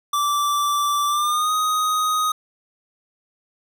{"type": "tone with pitch glide", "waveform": "square", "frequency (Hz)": [1167, 1250.8], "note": ["D6", "D#6"], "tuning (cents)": [-11, 9], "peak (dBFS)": -19, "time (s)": [0.13, 2.32], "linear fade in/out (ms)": 5, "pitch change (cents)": 120, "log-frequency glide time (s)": [1.07, 1.53], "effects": []}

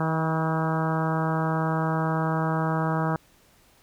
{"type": "harmonic tone with a mistuned harmonic", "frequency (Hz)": 159.9, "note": "D#3", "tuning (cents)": 48, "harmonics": [1, 2, 3, 4, 5, 6, 7, 8, 9, 10], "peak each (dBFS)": [-25, -32, -34, -33, -33, -33, -36, -34, -39, -39], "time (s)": [0, 3.16], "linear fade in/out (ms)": 2, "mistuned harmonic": 6, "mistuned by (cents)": 20, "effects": ["pink hiss -59 dBFS RMS until 3.82 s"]}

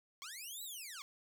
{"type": "linear two-way sweep", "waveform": "10% pulse", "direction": "up then down", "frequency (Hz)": [1046.5, 4008, 1046.5], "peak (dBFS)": -37, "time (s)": [0.22, 1.02], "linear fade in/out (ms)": 0, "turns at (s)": 0.63, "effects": []}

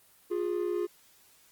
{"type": "tone pair together", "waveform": "triangle", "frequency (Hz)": [352.8, 413.2], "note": ["F4", "G#4"], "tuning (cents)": [18, -9], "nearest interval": "minor third", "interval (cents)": 273, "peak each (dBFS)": [-28, -30], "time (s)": [0.3, 0.87], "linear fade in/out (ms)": 20, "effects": ["white hiss -61 dBFS RMS until 1.51 s", "Opus 24 kbps"]}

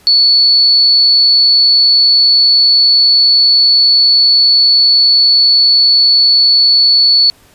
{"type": "tone", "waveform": "sine", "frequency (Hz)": 4435, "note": "C#8", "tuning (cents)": 0, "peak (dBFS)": -5, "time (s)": [0.07, 7.3], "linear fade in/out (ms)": 0, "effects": ["pink hiss -46 dBFS RMS until 7.54 s", "resampled to 32000 Hz"]}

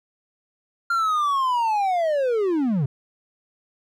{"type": "linear sweep", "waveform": "triangle", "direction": "down", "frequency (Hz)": [1396.9, 123.47], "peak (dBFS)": -17, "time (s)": [0.9, 2.86], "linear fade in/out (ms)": 5, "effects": []}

